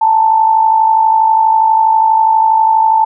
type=tone with amplitude modulation; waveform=sine; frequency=885 Hz; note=A5; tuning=10 cents sharp; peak=-4 dBFS; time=0.01-3.05 s; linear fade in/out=10 ms; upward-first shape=sine; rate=52.3 Hz; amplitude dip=55%; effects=none